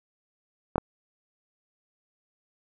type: clicks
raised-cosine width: 1 ms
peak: -10 dBFS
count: 2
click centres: 0.758 / 0.781 s
effects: none